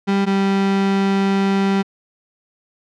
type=tone pair in turn; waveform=35% pulse; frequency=197.4 / 195.7 Hz; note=G3 / G3; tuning=+12 / -3 cents; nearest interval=unison; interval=15 cents; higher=first; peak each=-13 dBFS; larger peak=neither; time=0.07-0.26 / 0.26-1.83 s; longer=second; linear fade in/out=20 ms; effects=low-pass 4000 Hz 12 dB/octave